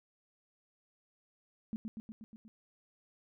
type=tone with echo; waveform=sine; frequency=220 Hz; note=A3; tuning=in tune; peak=-34 dBFS; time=1.73-1.76 s; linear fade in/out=0 ms; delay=120 ms; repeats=6; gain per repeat=-3 dB; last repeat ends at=2.48 s; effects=none